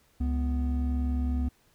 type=tone pair together; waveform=triangle; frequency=69.3 / 247.5 Hz; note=C#2 / B3; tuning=0 / +4 cents; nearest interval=octave + minor seventh; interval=2204 cents; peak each=-24 / -30 dBFS; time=0.2-1.49 s; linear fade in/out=10 ms; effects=pink hiss -65 dBFS RMS until 1.74 s